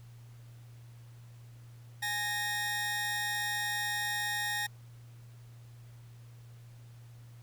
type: tone pair together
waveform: sawtooth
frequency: 830.6 / 1853.9 Hz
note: G#5 / A#6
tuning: 0 / -10 cents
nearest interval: octave + major second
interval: 1390 cents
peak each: -34 / -29 dBFS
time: 2.02-4.67 s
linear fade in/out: 10 ms
effects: added 118 Hz sine -49 dBFS peak until 7.42 s + pink hiss -64 dBFS RMS until 7.42 s